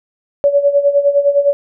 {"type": "tone with tremolo", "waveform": "sine", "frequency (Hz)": 568, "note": "C#5", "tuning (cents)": 42, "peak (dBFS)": -6, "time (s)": [0.44, 1.53], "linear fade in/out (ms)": 0, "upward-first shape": "sine", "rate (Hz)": 9.8, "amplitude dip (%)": 75, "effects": []}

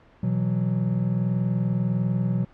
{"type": "chord", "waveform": "triangle", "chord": "B suspended fourth", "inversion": "none", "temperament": "equal", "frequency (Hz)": [123.47, 164.81, 185], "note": ["B2", "E3", "F#3"], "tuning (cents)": [0, 0, 0], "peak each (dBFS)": [-23, -26, -23], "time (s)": [0.23, 2.45], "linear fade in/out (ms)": 5, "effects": ["pink hiss -54 dBFS RMS until 2.53 s", "low-pass 2000 Hz 12 dB/octave"]}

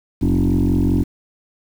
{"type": "tone with frequency modulation", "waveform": "sine", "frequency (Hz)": 174.3, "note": "F3", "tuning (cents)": -3, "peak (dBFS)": -12, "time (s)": [0.21, 1.04], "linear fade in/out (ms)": 20, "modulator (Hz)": 45.2, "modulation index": 3.3, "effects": ["tanh soft clip ceiling -10 dBFS", "7-bit"]}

